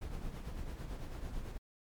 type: noise with tremolo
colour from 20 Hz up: brown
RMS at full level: -39 dBFS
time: 0.01-1.58 s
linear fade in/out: 10 ms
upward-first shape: triangle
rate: 9 Hz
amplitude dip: 55%
effects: MP3 96 kbps